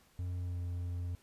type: tone with pitch glide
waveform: triangle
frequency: 89.5 to 88.01 Hz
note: F2 to F2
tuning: +43 to +14 cents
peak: -33 dBFS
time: 0.19-1.15 s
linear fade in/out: 0 ms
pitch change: -29 cents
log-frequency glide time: 0.38-0.62 s
effects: pink hiss -66 dBFS RMS until 1.22 s + resampled to 32000 Hz